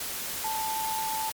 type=tone in noise; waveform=sine; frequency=880 Hz; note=A5; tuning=in tune; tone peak=-29 dBFS; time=0.44-1.3 s; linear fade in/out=5 ms; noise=white; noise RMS=-34 dBFS; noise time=0-1.32 s; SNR=+2 dB; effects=MP3 96 kbps